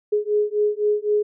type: beating tone pair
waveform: sine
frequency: 416.7 / 420.6 Hz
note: G#4 / G#4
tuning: +6 / +22 cents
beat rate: 3.9 Hz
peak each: -21 dBFS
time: 0.12-1.23 s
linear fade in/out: 10 ms
effects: none